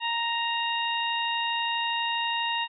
harmonic tone, 932.3 Hz, A#5, in tune, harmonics 1 / 2 / 3 / 4, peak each -29 / -33 / -30 / -34 dBFS, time 0-2.68 s, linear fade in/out 50 ms, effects none

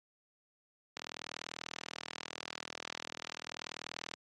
click train, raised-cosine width 0.2 ms, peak -22 dBFS, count 129, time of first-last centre 0.97-4.138 s, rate 40.4 Hz, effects high-pass 150 Hz 12 dB/octave + AAC 32 kbps

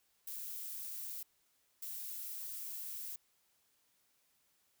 violet noise bursts at uneven times, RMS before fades -44 dBFS, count 2, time 0.27-1.23 / 1.82-3.16 s, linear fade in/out 5 ms, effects white hiss -75 dBFS RMS until 4.8 s

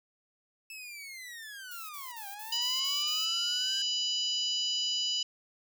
sawtooth linear two-way sweep, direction down then up, 2637 to 784 to 1603 Hz, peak -39 dBFS, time 0.7-3.82 s, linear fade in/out 2 ms, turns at 2.28 s
violet noise bursts, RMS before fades -45 dBFS, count 7, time 1.71-3.252 s, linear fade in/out 2 ms, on 180 ms, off 47 ms
harmonic tone, 987.8 Hz, B5, in tune, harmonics 3 / 4 / 5 / 6 / 7, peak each -31 / -42 / -33 / -44 / -41 dBFS, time 2.52-5.23 s, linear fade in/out 5 ms
effects none

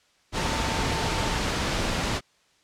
sine tone in noise, 897 Hz, A5, 33 cents sharp, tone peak -34 dBFS, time 0.34-1.39 s, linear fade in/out 50 ms, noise pink, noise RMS -26 dBFS, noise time 0.32-2.21 s, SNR -11 dB, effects white hiss -63 dBFS RMS until 2.63 s + low-pass 6000 Hz 12 dB/octave

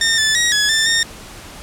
15% pulse tone with pitch steps, 1821 / 1750 / 1896 / 1688 / 1777 / 1833 Hz, A#6 / A6 / A#6 / G#6 / A6 / A#6, -41 / -10 / +29 / +28 / +17 / -30 cents, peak -7 dBFS, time 0.01-1.03 s, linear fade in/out 2 ms, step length 170 ms, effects pink hiss -36 dBFS RMS until 1.62 s + low-pass 11000 Hz 12 dB/octave

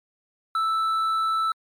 sine tone with hard clipping, 1318.5 Hz, E6, in tune, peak -22 dBFS, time 0.55-1.52 s, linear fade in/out 2 ms, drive 4 dB, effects MP3 96 kbps

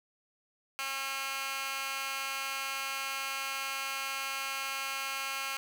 15% pulse tone with high-pass filter, 270.9 Hz, C#4, 40 cents flat, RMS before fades -36 dBFS, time 0.79-5.57 s, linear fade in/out 0 ms, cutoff 1700 Hz, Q 2, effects none

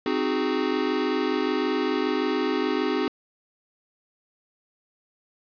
square chord, Ab dominant seventh, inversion first, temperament equal with one note detuned, 261.6 / 308.4 / 370 / 415.3 Hz, C4 / Eb4 / Gb4 / Ab4, 0 / -15 / 0 / 0 cents, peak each -29 dBFS, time 0.06-3.08 s, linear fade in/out 2 ms, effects resampled to 11025 Hz + 8-bit

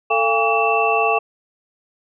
sine tone cluster, 444.5 / 687 / 811 / 1139 / 2669 Hz, A4 / F5 / G#5 / C#6 / E7, +18 / -29 / -41 / +47 / +21 cents, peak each -21 dBFS, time 0.1-1.19 s, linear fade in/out 10 ms, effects none

